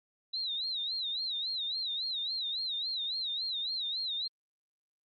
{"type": "tone with vibrato", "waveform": "sine", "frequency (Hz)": 3912, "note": "B7", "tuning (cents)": -17, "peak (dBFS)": -32, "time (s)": [0.33, 4.28], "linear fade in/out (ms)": 10, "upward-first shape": "sine", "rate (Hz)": 3.6, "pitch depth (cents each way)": 140, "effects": ["Opus 48 kbps"]}